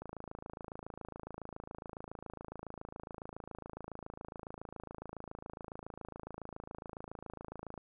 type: click train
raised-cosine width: 1 ms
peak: -30 dBFS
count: 212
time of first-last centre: 0.02-7.777 s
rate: 27.2 Hz
effects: none